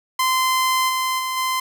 sawtooth tone with level steps, 1035 Hz, C6, 19 cents flat, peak -13 / -16 / -19 / -16 dBFS, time 0.19-1.6 s, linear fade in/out 5 ms, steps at 0.88 / 1.18 / 1.36 s, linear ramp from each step 20 ms, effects none

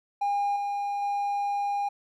triangle tone with level steps, 810 Hz, G#5, 43 cents flat, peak -21 / -25 / -23 dBFS, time 0.21-1.89 s, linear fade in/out 10 ms, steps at 0.56 / 1.02 s, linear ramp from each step 2 ms, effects tanh soft clip ceiling -18 dBFS

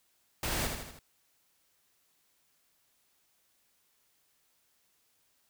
pink noise with echo, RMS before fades -33 dBFS, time 0.43-0.67 s, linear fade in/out 2 ms, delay 80 ms, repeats 4, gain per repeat -5 dB, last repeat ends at 0.99 s, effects white hiss -72 dBFS RMS until 5.49 s

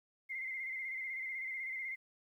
sine tone with vibrato, 2093 Hz, C7, in tune, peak -38 dBFS, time 0.29-1.96 s, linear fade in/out 20 ms, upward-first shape square, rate 16 Hz, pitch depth 37 cents each way, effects 12-bit

